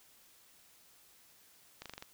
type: slowing click train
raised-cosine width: 0.2 ms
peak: -27 dBFS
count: 6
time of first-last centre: 1.82-2.024 s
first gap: 37 ms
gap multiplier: 1.05
effects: white hiss -63 dBFS RMS until 2.13 s